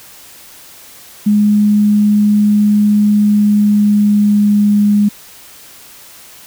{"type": "tone with pitch glide", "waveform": "sine", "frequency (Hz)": [208.3, 206.3], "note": ["G#3", "G#3"], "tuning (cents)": [5, -11], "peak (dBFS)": -7, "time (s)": [1.26, 5.09], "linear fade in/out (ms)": 10, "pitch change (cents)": -16, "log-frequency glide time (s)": [3, 4.82], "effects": ["white hiss -38 dBFS RMS until 6.46 s"]}